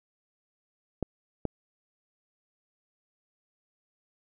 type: clicks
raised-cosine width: 2 ms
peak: -15 dBFS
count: 2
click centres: 1.027 / 1.453 s
effects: none